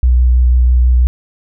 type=tone with vibrato; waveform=sine; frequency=61.74 Hz; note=B1; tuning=in tune; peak=-6 dBFS; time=0.03-1.07 s; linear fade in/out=0 ms; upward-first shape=triangle; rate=6.1 Hz; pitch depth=20 cents each way; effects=none